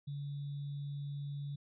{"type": "tone with sample-and-hold", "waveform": "sine", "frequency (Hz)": 142.7, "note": "D3", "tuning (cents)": -49, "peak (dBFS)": -38, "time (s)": [0.07, 1.56], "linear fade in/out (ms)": 10, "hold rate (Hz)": 3675, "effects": ["resampled to 11025 Hz"]}